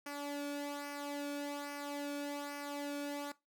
sawtooth tone with flanger, 287.5 Hz, D4, 37 cents flat, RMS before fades -41 dBFS, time 0.06-3.32 s, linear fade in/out 5 ms, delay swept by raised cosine 0.26 to 1.03 ms, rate 1.2 Hz, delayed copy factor -0.6, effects noise-tail reverb RT60 0.2 s tail -19 dB re dry

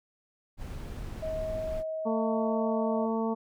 brown noise, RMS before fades -38 dBFS, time 0.57-1.84 s, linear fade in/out 50 ms
sine tone, 635 Hz, D#5, 35 cents sharp, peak -31 dBFS, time 1.22-3.06 s, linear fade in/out 10 ms
harmonic tone, 224.6 Hz, A3, 36 cents sharp, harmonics 1 / 2 / 3 / 4 / 5, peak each -29 / -32 / -37 / -36 / -40 dBFS, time 2.05-3.35 s, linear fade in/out 20 ms
effects none

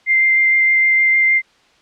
sine tone with vibrato, 2093 Hz, C7, in tune, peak -10 dBFS, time 0.06-1.42 s, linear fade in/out 50 ms, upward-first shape sine, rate 6.5 Hz, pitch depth 9 cents each way, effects white hiss -53 dBFS RMS until 1.81 s + low-pass 4000 Hz 12 dB/octave

